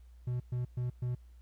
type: tone bursts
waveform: triangle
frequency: 123.47 Hz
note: B2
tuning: in tune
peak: -29 dBFS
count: 4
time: 0.27-1.15 s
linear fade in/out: 5 ms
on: 130 ms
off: 120 ms
effects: added 60 Hz sine -52 dBFS peak until 1.41 s + pink hiss -74 dBFS RMS until 1.41 s